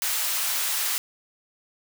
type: high-pass noise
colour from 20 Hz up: white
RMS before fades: -26 dBFS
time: 0.02-0.98 s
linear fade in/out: 0 ms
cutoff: 910 Hz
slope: 12 dB/octave
effects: none